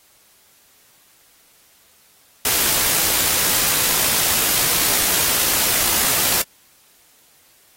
white noise with amplitude modulation, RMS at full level -17 dBFS, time 2.45-6.42 s, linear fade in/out 2 ms, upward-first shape sine, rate 58.4 Hz, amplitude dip 25%, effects white hiss -54 dBFS RMS until 7.76 s + AAC 48 kbps

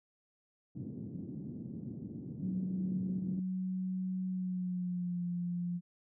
pink band-pass noise, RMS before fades -43 dBFS, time 0.75-3.4 s, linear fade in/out 5 ms, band 130 to 280 Hz, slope 24 dB/octave
sine tone with pitch glide, 185.8 to 175.37 Hz, F#3 to F3, +7 to +7 cents, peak -33 dBFS, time 2.39-5.81 s, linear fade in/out 50 ms, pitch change -100 cents, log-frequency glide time 4.27-5.24 s
effects none

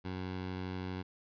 15% pulse tone, 92.5 Hz, F#2, in tune, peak -31 dBFS, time 0.04-1.03 s, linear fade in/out 20 ms, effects resampled to 11025 Hz

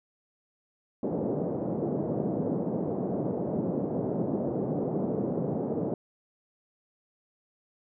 pink band-pass noise, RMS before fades -30 dBFS, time 1.03-5.94 s, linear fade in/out 2 ms, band 150 to 600 Hz, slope 24 dB/octave, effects none

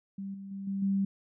sine tone with level steps, 196 Hz, G3, in tune, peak -35 / -40 / -36 / -30 / -25 dBFS, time 0.18-1.05 s, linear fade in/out 5 ms, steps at 0.34 / 0.51 / 0.67 / 0.82 s, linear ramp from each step 5 ms, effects none

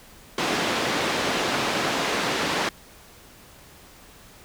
pink band-pass noise, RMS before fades -25 dBFS, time 0.38-2.69 s, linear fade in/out 2 ms, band 250 to 4600 Hz, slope 12 dB/octave, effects pink hiss -49 dBFS RMS until 4.44 s

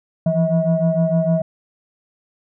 sine tone cluster, 165 / 171.6 / 641 Hz, E3 / F3 / E5, +2 / -30 / -49 cents, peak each -18 dBFS, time 0.26-1.42 s, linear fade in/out 5 ms, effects tanh soft clip ceiling -8 dBFS

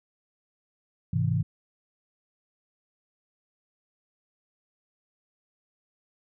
sine chord, Ab augmented, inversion none, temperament just, 103.83 / 129.78 / 162.23 Hz, Ab2 / C3 / E3, 0 / -14 / -27 cents, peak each -27 dBFS, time 1.13-1.43 s, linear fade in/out 5 ms, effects none

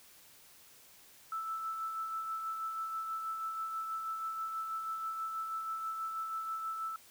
sine tone with tremolo, 1318.5 Hz, E6, in tune, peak -34 dBFS, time 1.32-6.96 s, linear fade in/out 2 ms, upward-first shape sine, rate 6.2 Hz, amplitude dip 35%, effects white hiss -59 dBFS RMS until 7.1 s

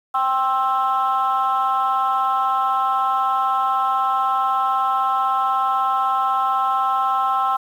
sine chord, C major, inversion second, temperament equal with one note detuned, 784 / 1059.3 / 1318.5 Hz, G5 / C6 / E6, 0 / +21 / 0 cents, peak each -20 dBFS, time 0.14-7.57 s, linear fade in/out 10 ms, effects tanh soft clip ceiling -11 dBFS + 8-bit

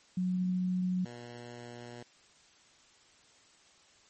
sine / 10% pulse tone pair in turn, 182.7 / 120.15 Hz, F#3 / B2, -22 / -47 cents, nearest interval perfect fifth, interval 725 cents, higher first, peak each -28 / -36 dBFS, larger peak first, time 0.17-1.05 / 1.05-2.03 s, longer second, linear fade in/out 5 ms, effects white hiss -62 dBFS RMS until 4.09 s + MP3 32 kbps

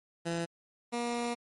15% pulse tone pair in turn, 168.5 / 238.3 Hz, E3 / A#3, +38 / +38 cents, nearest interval tritone, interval 600 cents, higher second, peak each -25 dBFS, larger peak neither, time 0.25-0.46 / 0.92-1.35 s, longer second, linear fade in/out 20 ms, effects MP3 48 kbps

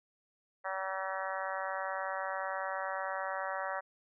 harmonic tone, 190.8 Hz, G3, 47 cents flat, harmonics 3 / 4 / 5 / 6 / 7 / 8 / 9 / 10, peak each -40 / -41 / -42 / -43 / -43 / -44 / -45 / -45 dBFS, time 0.64-3.81 s, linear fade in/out 20 ms, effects none

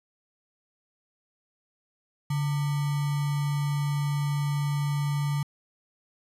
sine tone with sample-and-hold, 144.1 Hz, D3, 33 cents flat, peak -24 dBFS, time 2.3-5.43 s, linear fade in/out 5 ms, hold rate 1050 Hz, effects resampled to 32000 Hz

